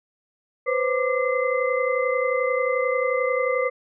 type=tone cluster; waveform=sine; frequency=499.7 / 531 / 1183 / 2056 Hz; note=B4 / C5 / D6 / C7; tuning=+20 / +25 / +12 / -31 cents; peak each=-23 / -25 / -28 / -28 dBFS; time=0.66-3.7 s; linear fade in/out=20 ms; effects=none